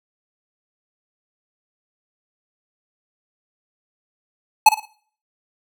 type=tone with echo; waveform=square; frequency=860 Hz; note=A5; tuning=40 cents flat; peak=-6 dBFS; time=4.66-4.69 s; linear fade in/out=5 ms; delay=55 ms; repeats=3; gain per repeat=-10 dB; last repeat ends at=4.855 s; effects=noise-tail reverb RT60 0.5 s tail -20 dB re dry